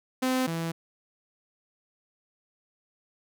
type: tone pair in turn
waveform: sawtooth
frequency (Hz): 257.5 / 165.41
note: C4 / E3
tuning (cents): -28 / +6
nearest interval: minor sixth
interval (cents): 766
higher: first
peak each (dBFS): -20 / -25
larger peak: first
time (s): 0.22-0.47 / 0.47-0.72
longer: neither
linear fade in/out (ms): 10
effects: none